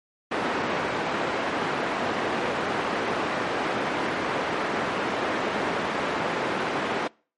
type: band-pass noise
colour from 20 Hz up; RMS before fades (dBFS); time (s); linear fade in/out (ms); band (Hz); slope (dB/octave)
pink; -27; 0.31-7.08; 10; 280 to 2000; 12
effects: noise-tail reverb RT60 0.4 s tail -25 dB re dry + MP3 48 kbps